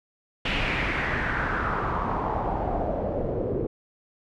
pink noise with low-pass filter sweep, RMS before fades -27 dBFS, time 0.45-3.67 s, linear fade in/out 5 ms, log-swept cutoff 2800 to 410 Hz, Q 3.5, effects none

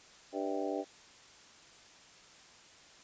harmonic tone with a mistuned harmonic, 98 Hz, G2, in tune, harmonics 3 / 4 / 5 / 6 / 7 / 8, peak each -38 / -39 / -40 / -41 / -41 / -42 dBFS, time 0.32-0.85 s, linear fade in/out 50 ms, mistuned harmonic 7, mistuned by -72 cents, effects white hiss -57 dBFS RMS until 3.03 s + resampled to 16000 Hz

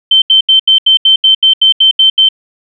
sine tone bursts, 3100 Hz, G7, 20 cents flat, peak -3 dBFS, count 12, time 0.11-2.288 s, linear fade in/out 5 ms, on 110 ms, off 78 ms, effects none

